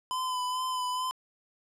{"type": "tone with vibrato", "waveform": "square", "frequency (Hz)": 1012, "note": "B5", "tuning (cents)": 42, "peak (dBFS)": -30, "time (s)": [0.11, 1.11], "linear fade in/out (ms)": 0, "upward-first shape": "sine", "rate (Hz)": 2.3, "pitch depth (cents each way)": 25, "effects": ["low-pass 12000 Hz 12 dB/octave"]}